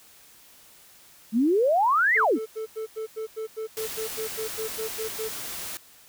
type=exponential two-way sweep; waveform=sine; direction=up then down; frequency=207.7 to 2145 to 207.7 Hz; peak=-18 dBFS; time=1.32-2.39 s; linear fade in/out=50 ms; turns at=2.16 s
type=tone bursts; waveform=triangle; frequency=440 Hz; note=A4; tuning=in tune; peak=-27 dBFS; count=16; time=2.15-5.29 s; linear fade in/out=20 ms; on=110 ms; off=92 ms
type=noise; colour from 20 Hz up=white; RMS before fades=-35 dBFS; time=3.77-5.77 s; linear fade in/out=0 ms
effects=white hiss -53 dBFS RMS until 6.08 s